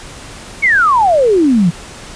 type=exponential sweep; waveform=sine; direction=down; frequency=2284 to 159.4 Hz; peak=-7 dBFS; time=0.62-1.71 s; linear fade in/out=20 ms; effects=pink hiss -32 dBFS RMS until 2.15 s + resampled to 22050 Hz